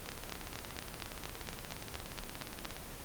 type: two click trains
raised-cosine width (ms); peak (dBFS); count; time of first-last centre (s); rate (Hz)
0.2; -20 / -24; 12 / 47; 0.09-2.654 / 0.06-2.766; 4.29 / 17
effects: pink hiss -46 dBFS RMS until 3.04 s + Opus 24 kbps